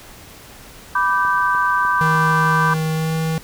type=chord; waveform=sine; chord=G major; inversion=first; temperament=equal with one note detuned; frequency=987.8 / 1174.7 / 1550 Hz; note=B5 / D6 / G6; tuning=0 / 0 / -20 cents; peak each=-19 dBFS; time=0.95-2.74 s; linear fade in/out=5 ms
type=click train; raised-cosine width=2 ms; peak=-24 dBFS; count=6; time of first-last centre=1.25-2.752 s; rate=3.33 Hz
type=tone with pitch glide; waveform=square; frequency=158.5 to 160.62 Hz; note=D#3 to E3; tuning=+32 to -45 cents; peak=-19 dBFS; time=2.01-3.38 s; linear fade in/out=0 ms; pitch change=+23 cents; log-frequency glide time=2.93-3.14 s
effects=pink hiss -41 dBFS RMS until 3.43 s